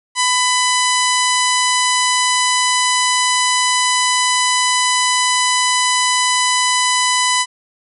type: harmonic tone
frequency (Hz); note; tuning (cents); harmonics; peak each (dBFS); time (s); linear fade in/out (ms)
999; B5; +20; 1 / 2 / 3 / 4 / 5 / 6 / 7 / 8 / 9 / 10; -17 / -20 / -22 / -23 / -24 / -25 / -25 / -26 / -27 / -27; 0.15-7.46; 50
effects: none